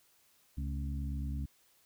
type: harmonic tone with a mistuned harmonic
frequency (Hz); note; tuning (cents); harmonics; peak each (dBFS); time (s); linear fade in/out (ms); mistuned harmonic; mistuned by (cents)
69.1; C#2; -5; 1 / 2 / 3 / 4; -35 / -41 / -45 / -47; 0.57-1.46; 10; 3; +76
effects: white hiss -68 dBFS RMS until 1.85 s